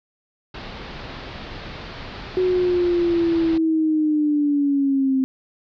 pink low-pass noise, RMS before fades -35 dBFS, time 0.54-3.58 s, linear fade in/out 5 ms, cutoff 4700 Hz, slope 48 dB/octave
sine linear sweep, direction down, 370 to 261.6 Hz, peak -16 dBFS, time 2.37-5.24 s, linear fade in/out 0 ms
effects none

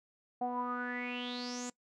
sawtooth tone with low-pass filter sweep, 245.9 Hz, B3, 7 cents flat, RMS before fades -38 dBFS, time 0.41-1.7 s, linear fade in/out 5 ms, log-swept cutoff 710 to 7500 Hz, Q 9.4, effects noise-tail reverb RT60 0.1 s tail -21 dB re dry

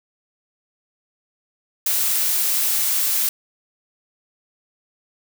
blue noise, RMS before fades -20 dBFS, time 1.86-3.29 s, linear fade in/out 2 ms, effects none

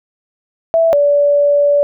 sine tone pair in turn, 659.3 / 576.7 Hz, E5 / D5, 0 / -32 cents, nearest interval major second, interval 232 cents, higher first, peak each -8 dBFS, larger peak neither, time 0.74-0.93 / 0.93-1.83 s, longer second, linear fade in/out 0 ms, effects none

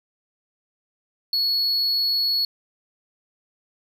triangle tone, 4373 Hz, C#8, 24 cents flat, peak -18 dBFS, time 1.33-2.45 s, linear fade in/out 2 ms, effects none

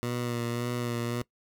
15% pulse tone with vibrato, 120 Hz, B2, 49 cents flat, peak -23 dBFS, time 0.03-1.22 s, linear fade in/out 0 ms, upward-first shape sine, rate 1.8 Hz, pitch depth 27 cents each way, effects noise-tail reverb RT60 0.1 s tail -20 dB re dry

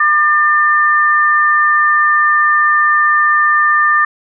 sine tone pair together, 1200 / 1792.3 Hz, D6 / A6, +37 / +31 cents, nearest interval perfect fifth, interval 694 cents, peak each -11 dBFS, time 0-4.05 s, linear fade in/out 5 ms, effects none

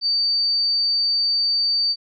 sine tone, 4605 Hz, D8, 35 cents flat, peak -17 dBFS, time 0.01-1.96 s, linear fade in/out 50 ms, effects none

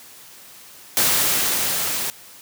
white noise with level ramp, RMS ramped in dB -17 to -25 dBFS, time 0.97-2.1 s, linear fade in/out 0 ms, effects white hiss -44 dBFS RMS until 2.41 s + high-pass 80 Hz 12 dB/octave

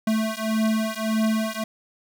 square beating tone pair, 218.8 / 220.5 Hz, A3 / A3, -9 / +4 cents, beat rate 1.7 Hz, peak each -25 dBFS, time 0.07-1.64 s, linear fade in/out 5 ms, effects none

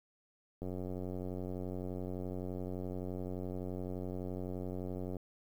click train, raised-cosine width 2 ms, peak -28 dBFS, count 418, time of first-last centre 0.62-5.167 s, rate 91.7 Hz, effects 10-bit

